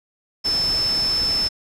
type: tone in noise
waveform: sine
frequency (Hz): 5270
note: E8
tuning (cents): -1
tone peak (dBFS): -18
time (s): 0.44-1.49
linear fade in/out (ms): 20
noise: pink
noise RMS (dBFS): -31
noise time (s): 0.44-1.49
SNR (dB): +10
effects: low-pass 11000 Hz 12 dB/octave